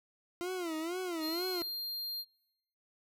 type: tone with vibrato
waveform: 40% pulse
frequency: 341.6 Hz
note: F4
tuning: 38 cents flat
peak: -34 dBFS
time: 0.41-1.62 s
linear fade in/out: 0 ms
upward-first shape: sine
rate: 2.1 Hz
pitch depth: 150 cents each way
type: tone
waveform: square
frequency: 4200 Hz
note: C8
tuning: 6 cents sharp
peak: -37 dBFS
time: 1.2-2.25 s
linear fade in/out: 50 ms
effects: noise-tail reverb RT60 0.9 s tail -26 dB re dry